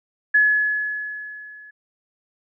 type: tone with level ramp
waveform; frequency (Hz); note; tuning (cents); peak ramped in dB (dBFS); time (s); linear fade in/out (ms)
sine; 1701; G#6; +41; -11 to -41; 0.34-1.71; 10
effects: none